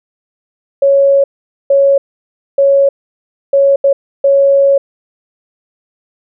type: tone bursts at uneven times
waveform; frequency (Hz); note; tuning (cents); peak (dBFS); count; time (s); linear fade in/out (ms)
sine; 554.4; C#5; 0; -5; 6; 0.82-1.24 / 1.7-1.98 / 2.58-2.89 / 3.53-3.76 / 3.84-3.93 / 4.24-4.78; 5
effects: none